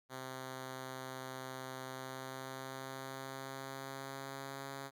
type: tone with pitch glide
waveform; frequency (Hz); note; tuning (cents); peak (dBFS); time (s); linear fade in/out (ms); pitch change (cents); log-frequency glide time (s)
5% pulse; 130.81 to 136.92; C3 to C#3; 0 to -21; -32; 0.09-4.91; 50; +79; 1.86-4.7
effects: none